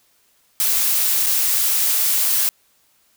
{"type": "noise with dropouts", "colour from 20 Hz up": "blue", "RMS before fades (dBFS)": -18, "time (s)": [0.6, 2.49], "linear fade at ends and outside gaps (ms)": 0, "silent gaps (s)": [1.261, 1.266], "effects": ["white hiss -60 dBFS RMS until 3.16 s"]}